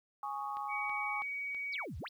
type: chord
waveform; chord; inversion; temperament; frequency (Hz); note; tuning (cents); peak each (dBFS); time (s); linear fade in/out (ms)
sine; Ab suspended fourth; none; equal; 830.6 / 1108.7 / 1244.5; Ab5 / Db6 / Eb6; 0 / 0 / 0; -39 / -40 / -45; 0.23-1.22; 2
type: click train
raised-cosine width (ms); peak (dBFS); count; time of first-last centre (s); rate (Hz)
0.3; -36; 4; 0.57-1.547; 3.07
type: tone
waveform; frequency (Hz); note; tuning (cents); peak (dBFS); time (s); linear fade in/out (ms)
sine; 2258; C#7; +31; -36; 0.68-1.86; 50
type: exponential two-way sweep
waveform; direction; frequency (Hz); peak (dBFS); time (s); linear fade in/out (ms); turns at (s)
sine; down then up; 5680 to 61.74 to 5680; -40; 1.72-2.09; 20; 1.98
effects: 11-bit